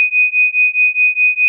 sine beating tone pair, 2489 / 2493.8 Hz, D#7 / D#7, 0 / +3 cents, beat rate 4.8 Hz, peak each -13 dBFS, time 0-1.48 s, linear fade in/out 0 ms, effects none

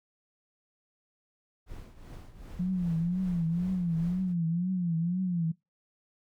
brown noise with tremolo, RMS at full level -42 dBFS, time 1.66-4.35 s, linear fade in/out 50 ms, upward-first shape triangle, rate 2.6 Hz, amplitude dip 75%
sine tone with vibrato, 174.61 Hz, F3, in tune, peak -26 dBFS, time 2.59-5.52 s, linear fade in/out 10 ms, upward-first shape triangle, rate 2 Hz, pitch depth 140 cents each way
effects noise-tail reverb RT60 0.2 s tail -22 dB re dry

